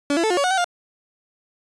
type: tone with pitch steps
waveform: 30% pulse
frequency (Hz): 286.2 / 335.5 / 438.8 / 357.1 / 564 / 732 / 765 / 705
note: D4 / E4 / A4 / F4 / C#5 / F#5 / G5 / F5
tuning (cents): -45 / +31 / -5 / +39 / +30 / -19 / -42 / +16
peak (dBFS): -15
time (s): 0.1-0.644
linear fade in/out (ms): 2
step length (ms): 68
effects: resampled to 22050 Hz